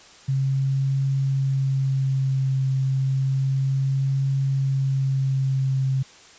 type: tone with vibrato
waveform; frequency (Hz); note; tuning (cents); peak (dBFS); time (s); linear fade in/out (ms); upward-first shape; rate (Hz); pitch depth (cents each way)
sine; 134.6; C3; +49; -19; 0.28-6.03; 10; triangle; 0.31; 19
effects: white hiss -48 dBFS RMS until 6.38 s + resampled to 16000 Hz